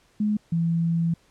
sine tone pair in turn, 210.5 / 167.07 Hz, G#3 / E3, +24 / +24 cents, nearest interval major third, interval 400 cents, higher first, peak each -20 dBFS, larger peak neither, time 0.2-0.37 / 0.52-1.14 s, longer second, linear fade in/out 5 ms, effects pink hiss -61 dBFS RMS until 1.3 s + low-pass 9000 Hz 12 dB/octave

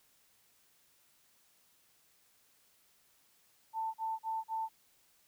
sine tone bursts, 890 Hz, A5, 20 cents sharp, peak -33 dBFS, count 4, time 3.73-4.69 s, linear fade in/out 50 ms, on 210 ms, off 40 ms, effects white hiss -69 dBFS RMS until 5.27 s

